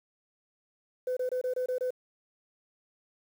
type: tone bursts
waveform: sine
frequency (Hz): 505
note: B4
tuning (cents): +39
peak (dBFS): -26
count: 7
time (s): 1.07-1.906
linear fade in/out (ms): 5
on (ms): 98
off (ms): 25
effects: tanh soft clip ceiling -25 dBFS + 9-bit